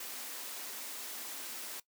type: high-pass noise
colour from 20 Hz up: white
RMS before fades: -43 dBFS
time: 0-1.8 s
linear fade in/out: 5 ms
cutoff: 220 Hz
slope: 96 dB/octave
effects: noise-tail reverb RT60 0.1 s tail -18 dB re dry